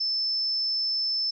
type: tone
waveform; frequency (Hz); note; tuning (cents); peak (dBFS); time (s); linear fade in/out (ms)
sine; 5274; E8; 0; -24; 0-1.31; 10
effects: none